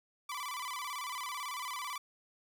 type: tone with vibrato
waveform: sawtooth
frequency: 1079 Hz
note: C#6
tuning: 47 cents flat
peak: -34 dBFS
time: 0.29-1.98 s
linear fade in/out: 5 ms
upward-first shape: square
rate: 18 Hz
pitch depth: 120 cents each way
effects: none